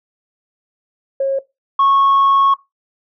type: tone pair in turn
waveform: sine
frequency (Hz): 543 / 1099.6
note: C#5 / C#6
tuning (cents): -36 / -14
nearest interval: octave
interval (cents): 1222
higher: second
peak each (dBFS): -13 / -8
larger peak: second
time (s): 1.2-1.39 / 1.79-2.54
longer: second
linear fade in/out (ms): 5
effects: noise-tail reverb RT60 0.2 s tail -20 dB re dry + tanh soft clip ceiling -7 dBFS